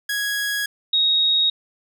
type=tone pair in turn; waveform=sawtooth / sine; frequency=1661.2 / 3764 Hz; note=G#6 / A#7; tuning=0 / +16 cents; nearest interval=octave + major second; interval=1416 cents; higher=second; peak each=-18 / -15 dBFS; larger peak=second; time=0.09-0.66 / 0.93-1.5 s; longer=neither; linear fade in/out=5 ms; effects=none